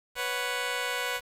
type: chord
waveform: 10% pulse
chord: B suspended second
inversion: none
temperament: just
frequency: 493.9 / 555.6 / 740.8 Hz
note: B4 / C#5 / F#5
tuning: 0 / +4 / +2 cents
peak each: -24 / -28 / -29 dBFS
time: 0.15-1.21 s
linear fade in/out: 50 ms
effects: resampled to 32000 Hz + 8-bit